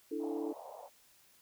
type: chord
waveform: sine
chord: D suspended second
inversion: none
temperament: equal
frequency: 293.7 / 329.6 / 440 Hz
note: D4 / E4 / A4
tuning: 0 / 0 / 0 cents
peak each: -39 dBFS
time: 0.11-0.53 s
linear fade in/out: 10 ms
type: band-pass noise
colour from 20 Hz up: pink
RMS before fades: -49 dBFS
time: 0.19-0.9 s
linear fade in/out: 50 ms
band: 540 to 910 Hz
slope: 48 dB/octave
effects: white hiss -65 dBFS RMS until 1.41 s